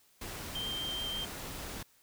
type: tone in noise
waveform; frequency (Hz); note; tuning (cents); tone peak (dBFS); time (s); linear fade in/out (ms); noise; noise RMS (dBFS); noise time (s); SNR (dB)
sine; 3153; G7; +9; -35; 0.55-1.25; 5; pink; -42; 0.21-1.83; +4
effects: white hiss -66 dBFS RMS until 2.02 s